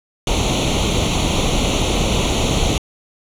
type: noise with comb filter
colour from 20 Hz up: pink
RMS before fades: -17 dBFS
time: 0.27-2.78 s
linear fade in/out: 2 ms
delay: 0.3 ms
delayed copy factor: +0.85
effects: low-pass 7000 Hz 12 dB/octave